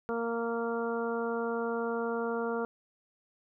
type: harmonic tone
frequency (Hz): 231.9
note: A#3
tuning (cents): -9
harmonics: 1 / 2 / 3 / 4 / 5 / 6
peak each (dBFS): -36 / -32 / -40 / -41 / -42 / -40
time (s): 0.09-2.65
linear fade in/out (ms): 0
effects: none